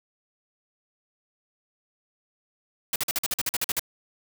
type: noise bursts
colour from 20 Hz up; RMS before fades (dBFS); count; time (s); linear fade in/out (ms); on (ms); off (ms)
white; -26; 12; 2.93-3.795; 2; 29; 47
effects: none